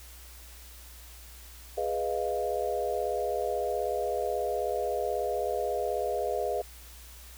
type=chord; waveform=sine; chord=F half-diminished seventh; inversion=first; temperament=equal; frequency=415.3 / 493.9 / 622.3 / 698.5 Hz; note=Ab4 / Cb5 / Eb5 / F5; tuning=0 / 0 / 0 / 0 cents; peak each=-33 dBFS; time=1.77-6.62 s; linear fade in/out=10 ms; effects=added 60 Hz sine -48 dBFS peak until 7.37 s + white hiss -51 dBFS RMS until 7.37 s

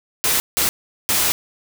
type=noise bursts at uneven times; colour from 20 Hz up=white; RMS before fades=-18 dBFS; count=3; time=0.24-0.4 / 0.57-0.69 / 1.09-1.32 s; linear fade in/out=0 ms; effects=none

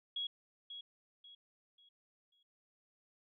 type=tone with echo; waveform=sine; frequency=3322 Hz; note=G#7; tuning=in tune; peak=-36 dBFS; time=0.16-0.27 s; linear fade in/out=5 ms; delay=540 ms; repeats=4; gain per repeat=-9 dB; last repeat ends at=2.43 s; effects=none

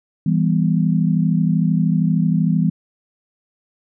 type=chord; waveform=sine; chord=E minor; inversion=none; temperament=just; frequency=164.81 / 197.78 / 247.2 Hz; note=E3 / G3 / B3; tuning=0 / +16 / +2 cents; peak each=-16 / -19 / -22 dBFS; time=0.26-2.7 s; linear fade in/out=5 ms; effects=none

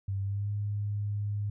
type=tone with pitch glide; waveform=sine; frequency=98 to 102.99 Hz; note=G2 to G#2; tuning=0 to -14 cents; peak=-29 dBFS; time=0.08-1.5 s; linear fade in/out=5 ms; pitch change=+86 cents; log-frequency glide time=0.22-0.5 s; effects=none

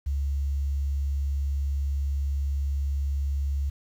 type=tone with quantisation; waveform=sine; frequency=70 Hz; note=C#2; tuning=18 cents sharp; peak=-24 dBFS; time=0.06-3.7 s; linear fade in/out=10 ms; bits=9; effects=none

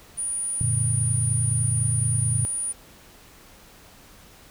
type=tone; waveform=sine; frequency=9500 Hz; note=D9; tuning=19 cents sharp; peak=-25 dBFS; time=0.17-2.73 s; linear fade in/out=20 ms
type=chord; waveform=sine; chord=Gb augmented; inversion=none; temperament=equal with one note detuned; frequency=92.5 / 116.54 / 146.24 Hz; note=Gb2 / Bb2 / D3; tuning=0 / 0 / -7 cents; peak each=-29 / -23 / -28 dBFS; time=0.61-2.45 s; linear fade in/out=0 ms
effects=pink hiss -50 dBFS RMS until 4.5 s

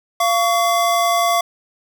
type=tone pair together; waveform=square; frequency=690.3 / 1127 Hz; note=F5 / C#6; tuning=-20 / +28 cents; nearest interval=minor sixth; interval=848 cents; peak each=-17 / -19 dBFS; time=0.2-1.41 s; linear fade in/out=5 ms; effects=none

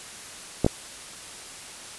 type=clicks; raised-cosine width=2 ms; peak=-6 dBFS; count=2; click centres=0.646 / 0.664 s; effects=white hiss -41 dBFS RMS until 1.98 s + resampled to 24000 Hz

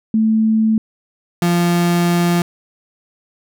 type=tone pair in turn; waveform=sine / 35% pulse; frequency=220 / 173.29 Hz; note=A3 / F3; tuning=0 / -13 cents; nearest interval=major third; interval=413 cents; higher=first; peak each=-11 dBFS; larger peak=neither; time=0.14-0.78 / 1.42-2.42 s; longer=second; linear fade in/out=2 ms; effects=none

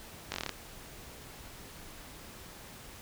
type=slowing click train; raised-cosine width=0.2 ms; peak=-16 dBFS; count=8; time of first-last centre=0.32-0.493 s; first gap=20 ms; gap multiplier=1.07; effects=pink hiss -49 dBFS RMS until 3.01 s

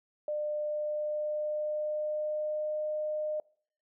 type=tone with pitch glide; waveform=sine; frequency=600 to 609.8 Hz; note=D5 to D#5; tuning=+37 to -35 cents; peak=-30 dBFS; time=0.28-3.4 s; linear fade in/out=2 ms; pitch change=+28 cents; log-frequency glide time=0.55-2.81 s; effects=noise-tail reverb RT60 0.5 s tail -24 dB re dry

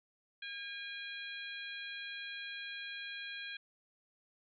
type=harmonic tone with a mistuned harmonic; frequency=810 Hz; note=G#5; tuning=43 cents flat; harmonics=2 / 3 / 4 / 5; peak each=-45 / -47 / -47 / -52 dBFS; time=0.42-3.57 s; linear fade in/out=5 ms; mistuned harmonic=4; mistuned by=+26 cents; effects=none

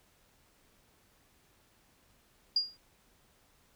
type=tone with exponential decay; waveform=sine; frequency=4829 Hz; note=D8; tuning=47 cents sharp; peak=-22 dBFS; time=2.56-2.77 s; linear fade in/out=5 ms; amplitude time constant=44 ms; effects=pink hiss -67 dBFS RMS until 3.75 s

